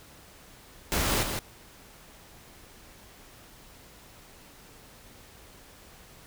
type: noise with echo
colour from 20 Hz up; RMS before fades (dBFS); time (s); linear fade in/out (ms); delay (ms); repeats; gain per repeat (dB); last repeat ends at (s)
pink; -27; 0.92-1.23; 0; 160; 1; -5; 1.39
effects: pink hiss -52 dBFS RMS until 6.26 s